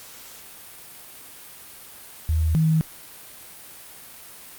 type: tone pair in turn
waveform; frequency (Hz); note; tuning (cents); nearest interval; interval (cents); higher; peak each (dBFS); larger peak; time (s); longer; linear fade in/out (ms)
sine; 79.6 / 159.2; D#2 / D#3; +40 / +40; octave; 1200; second; -18 / -16; second; 2.29-2.55 / 2.55-2.81; neither; 0
effects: white hiss -43 dBFS RMS until 4.58 s + Opus 48 kbps